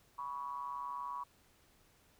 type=ring-modulated tone; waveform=triangle; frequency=70 Hz; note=C#2; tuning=18 cents sharp; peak=-34 dBFS; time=0.18-1.24 s; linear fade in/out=10 ms; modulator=1050 Hz; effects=pink hiss -68 dBFS RMS until 2.19 s